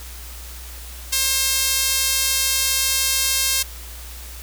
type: tone with high-pass filter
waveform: sawtooth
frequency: 533 Hz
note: C5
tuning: 32 cents sharp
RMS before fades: -20 dBFS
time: 1.12-3.63 s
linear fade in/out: 10 ms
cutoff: 4300 Hz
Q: 0.62
effects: added 60 Hz sine -35 dBFS peak until 4.42 s + white hiss -39 dBFS RMS until 4.42 s